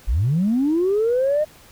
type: linear sweep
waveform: sine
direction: up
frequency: 41.29 to 621 Hz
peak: -15 dBFS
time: 0.07-1.45 s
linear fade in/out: 20 ms
effects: tanh soft clip ceiling -12 dBFS + pink hiss -48 dBFS RMS until 1.71 s